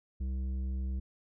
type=tone with tanh clipping; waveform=sine; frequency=65.1 Hz; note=C2; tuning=8 cents flat; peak=-33 dBFS; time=0.2-1 s; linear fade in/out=10 ms; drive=9 dB; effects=none